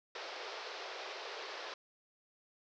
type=band-pass noise; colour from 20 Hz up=pink; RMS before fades=-45 dBFS; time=0.15-1.74 s; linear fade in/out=2 ms; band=390 to 5400 Hz; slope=48 dB/octave; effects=none